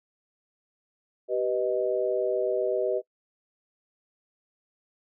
sine chord, G augmented, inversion none, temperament equal with one note detuned, 386.4 / 493.9 / 622.3 Hz, G4 / B4 / D#5, -25 / 0 / 0 cents, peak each -28 dBFS, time 1.28-3.02 s, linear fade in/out 50 ms, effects noise-tail reverb RT60 0.1 s tail -22 dB re dry

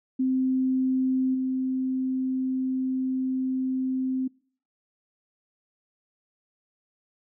sine tone with level steps, 260 Hz, C4, 11 cents flat, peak -21 / -24 dBFS, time 0.19-4.28 s, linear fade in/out 10 ms, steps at 1.34 s, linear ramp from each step 10 ms, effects noise-tail reverb RT60 0.5 s tail -25 dB re dry

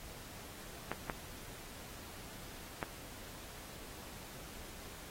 clicks, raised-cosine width 0.5 ms, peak -21 dBFS, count 3, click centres 0.916 / 1.098 / 2.828 s, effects pink hiss -51 dBFS RMS until 5.1 s + AAC 48 kbps

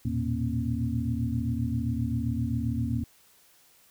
sine tone cluster, 81.1 / 114 / 121.6 / 234.4 / 271.8 Hz, E2 / A#2 / B2 / A#3 / C#4, -28 / -38 / -26 / +10 / -34 cents, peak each -33 / -31 / -33 / -31 / -35 dBFS, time 0.05-3.04 s, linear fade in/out 5 ms, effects white hiss -60 dBFS RMS until 3.9 s

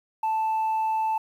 sine tone, 880 Hz, A5, in tune, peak -20 dBFS, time 0.23-1.18 s, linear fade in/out 5 ms, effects tanh soft clip ceiling -21 dBFS + 9-bit

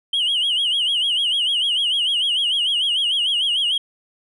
sine tone with vibrato, 3069 Hz, G7, 37 cents flat, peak -15 dBFS, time 0.13-3.78 s, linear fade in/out 5 ms, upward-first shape sine, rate 6.7 Hz, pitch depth 140 cents each way, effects tanh soft clip ceiling -15 dBFS

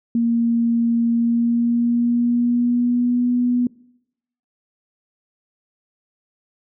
sine tone with pitch glide, 233.1 to 245.1 Hz, A#3 to B3, 0 to -13 cents, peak -15 dBFS, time 0.15-3.67 s, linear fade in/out 2 ms, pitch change +87 cents, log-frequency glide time 1.11-3.3 s, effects noise-tail reverb RT60 0.8 s tail -23 dB re dry

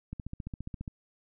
click train, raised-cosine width 5 ms, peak -25 dBFS, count 12, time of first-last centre 0.13-0.878 s, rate 14.7 Hz, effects none

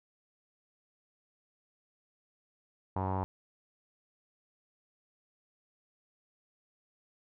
sawtooth tone with low-pass filter, 94.6 Hz, F#2, 39 cents sharp, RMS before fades -33 dBFS, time 2.96-3.24 s, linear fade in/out 0 ms, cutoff 920 Hz, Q 5.6, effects none

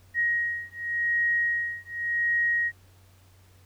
sine beating tone pair, 1885 / 1885.88 Hz, A#6 / A#6, +19 / +20 cents, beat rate 0.88 Hz, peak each -27 dBFS, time 0.14-2.72 s, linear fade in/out 50 ms, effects added 93 Hz sine -54 dBFS peak until 3.65 s + pink hiss -61 dBFS RMS until 3.65 s

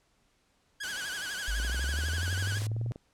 sawtooth tone with vibrato, 1568 Hz, G6, in tune, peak -31 dBFS, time 0.8-2.59 s, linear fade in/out 10 ms, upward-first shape sine, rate 12 Hz, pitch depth 120 cents each way
white noise, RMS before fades -40 dBFS, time 0.83-2.67 s, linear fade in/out 5 ms
sine linear sweep, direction up, 49 to 120 Hz, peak -29 dBFS, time 1.48-2.92 s, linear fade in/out 0 ms
click train, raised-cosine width 2 ms, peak -30 dBFS, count 29, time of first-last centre 1.6-2.959 s, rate 20.6 Hz
effects pink hiss -70 dBFS RMS until 3.13 s + low-pass 9000 Hz 12 dB/octave

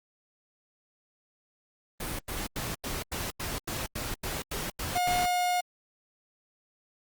pink noise bursts, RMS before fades -34 dBFS, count 12, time 2-5.259 s, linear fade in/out 5 ms, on 190 ms, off 89 ms
45% pulse tone, 717 Hz, F5, 45 cents sharp, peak -25 dBFS, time 4.95-5.61 s, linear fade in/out 10 ms
effects Opus 32 kbps

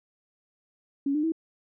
sine tone with pitch steps, 279 / 300.8 / 324.2 Hz, C#4 / D4 / E4, +11 / +42 / -29 cents, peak -23 dBFS, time 1.06-1.321 s, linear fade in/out 5 ms, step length 87 ms, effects none

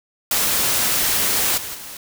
white noise with level steps, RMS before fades -19 / -30 / -35 dBFS, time 0.31-1.97 s, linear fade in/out 2 ms, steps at 1.57 / 1.74 s, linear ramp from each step 10 ms, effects none

